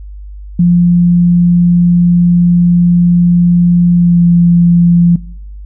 sine tone with pitch glide, 174.61 to 172.6 Hz, F3 to F3, 0 to -20 cents, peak -4 dBFS, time 0.59-5.16 s, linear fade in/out 5 ms, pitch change -20 cents, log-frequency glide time 3.95-4.22 s, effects noise-tail reverb RT60 0.7 s tail -22 dB re dry + added 50 Hz sine -25 dBFS peak until 5.65 s

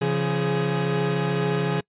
40% pulse tone cluster, 138.7 / 172.5 / 418.2 Hz, C#3 / F3 / G#4, +1 / -21 / +12 cents, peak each -25 dBFS, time 0.01-1.81 s, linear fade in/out 10 ms, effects noise-tail reverb RT60 0.1 s tail -26 dB re dry + resampled to 8000 Hz

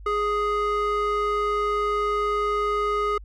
square tone with band-pass filter, 415.3 Hz, G#4, in tune, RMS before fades -24 dBFS, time 0.06-3.18 s, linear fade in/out 5 ms, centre 1000 Hz, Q 2.6, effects added 50 Hz sine -39 dBFS peak until 3.24 s

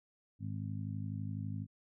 harmonic tone, 52 Hz, G#1, 3 cents sharp, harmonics 2 / 3 / 4 / 5, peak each -39 / -43 / -45 / -47 dBFS, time 0.39-1.67 s, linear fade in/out 50 ms, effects none

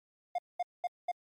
triangle tone bursts, 709 Hz, F5, 26 cents sharp, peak -27 dBFS, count 4, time 0.35-1.116 s, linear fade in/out 5 ms, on 34 ms, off 210 ms, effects MP3 64 kbps

